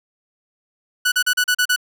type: tone bursts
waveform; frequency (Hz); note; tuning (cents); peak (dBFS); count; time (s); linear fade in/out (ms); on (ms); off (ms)
sawtooth; 1480; F#6; 0; -11; 7; 1.05-1.762; 10; 70; 37
effects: none